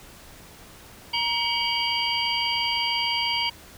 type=tone cluster; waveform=sine; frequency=942 / 2263 / 2871 / 3163 / 4690 Hz; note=A#5 / C#7 / F7 / G7 / D8; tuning=+18 / +35 / +47 / +15 / -3 cents; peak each=-29 dBFS; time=1.13-3.5 s; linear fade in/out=10 ms; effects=pink hiss -47 dBFS RMS until 3.77 s